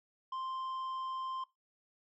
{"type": "tone with tanh clipping", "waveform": "triangle", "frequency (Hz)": 1046.5, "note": "C6", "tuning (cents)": 0, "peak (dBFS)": -38, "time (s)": [0.32, 1.44], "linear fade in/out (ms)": 5, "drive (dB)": 10, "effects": ["noise-tail reverb RT60 0.2 s tail -20 dB re dry"]}